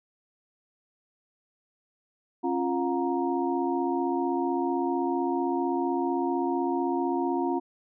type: tone cluster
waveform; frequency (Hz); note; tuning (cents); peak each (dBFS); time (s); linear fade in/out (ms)
sine; 271.7 / 347.4 / 719 / 935; C#4 / F4 / F#5 / A#5; -35 / -9 / -50 / +5; -29 / -28 / -33 / -32; 2.43-7.6; 20
effects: none